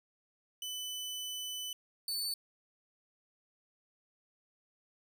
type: tone pair in turn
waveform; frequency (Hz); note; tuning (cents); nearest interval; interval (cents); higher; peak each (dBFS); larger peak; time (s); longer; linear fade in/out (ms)
sawtooth; 3000 / 4495; F#7 / C#8; +23 / +23; perfect fifth; 700; second; -35 / -31; second; 0.62-1.73 / 2.08-2.34; first; 2
effects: none